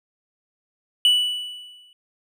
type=tone with exponential decay; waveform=triangle; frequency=2960 Hz; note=F#7; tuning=in tune; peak=-10 dBFS; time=1.05-1.93 s; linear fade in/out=1 ms; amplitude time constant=190 ms; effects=none